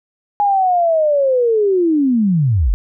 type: linear sweep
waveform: sine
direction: down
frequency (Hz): 830 to 38.6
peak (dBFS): -11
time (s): 0.4-2.74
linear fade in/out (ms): 0
effects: none